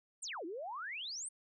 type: exponential two-way sweep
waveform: sine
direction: down then up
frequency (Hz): 9310 to 311.1 to 9310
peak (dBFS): -40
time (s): 0.22-1.29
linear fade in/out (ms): 10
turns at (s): 0.45
effects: none